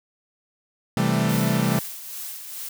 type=chord; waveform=40% pulse; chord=A minor seventh; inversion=first; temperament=equal with one note detuned; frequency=130.81 / 164.15 / 196 / 220 Hz; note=C3 / E3 / G3 / A3; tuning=0 / -7 / 0 / 0 cents; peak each=-24 dBFS; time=0.97-1.79 s; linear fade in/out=2 ms
type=noise with tremolo; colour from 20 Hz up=blue; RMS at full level=-33 dBFS; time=1.29-2.69 s; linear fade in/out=5 ms; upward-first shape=sine; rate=2.4 Hz; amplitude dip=45%
effects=none